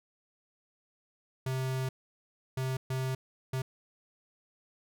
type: tone bursts at uneven times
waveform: square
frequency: 130.81 Hz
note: C3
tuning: in tune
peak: -31 dBFS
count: 4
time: 1.46-1.89 / 2.57-2.77 / 2.9-3.15 / 3.53-3.62 s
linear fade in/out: 5 ms
effects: none